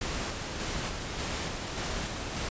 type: noise with tremolo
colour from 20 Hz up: pink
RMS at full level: -33 dBFS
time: 0.01-2.49 s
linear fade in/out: 5 ms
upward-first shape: square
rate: 1.7 Hz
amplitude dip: 30%
effects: resampled to 16000 Hz